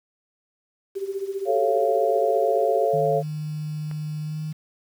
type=tone with tremolo; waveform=sine; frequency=391.3 Hz; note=G4; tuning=3 cents flat; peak=-23 dBFS; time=0.95-2.89 s; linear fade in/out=20 ms; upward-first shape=sine; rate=15 Hz; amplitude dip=75%
type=chord; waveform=sine; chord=A augmented; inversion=none; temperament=just; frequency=440 / 550 / 687.5 Hz; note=A4 / C#5 / E#5; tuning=0 / -14 / -27 cents; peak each=-23 dBFS; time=1.45-3.23 s; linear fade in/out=50 ms
type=tone with pitch glide; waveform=sine; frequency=152.5 to 154.99 Hz; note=D#3 to D#3; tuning=-34 to -6 cents; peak=-27 dBFS; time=2.93-4.53 s; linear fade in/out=10 ms; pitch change=+28 cents; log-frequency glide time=4.23-4.4 s
type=click; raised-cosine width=0.5 ms; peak=-27 dBFS; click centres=3.913 s
effects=8-bit